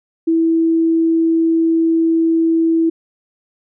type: tone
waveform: sine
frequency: 327.8 Hz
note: E4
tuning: 10 cents flat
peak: -11 dBFS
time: 0.27-2.9 s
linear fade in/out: 10 ms
effects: none